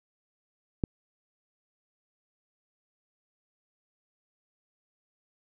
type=click; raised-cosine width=3 ms; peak=-13 dBFS; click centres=0.838 s; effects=none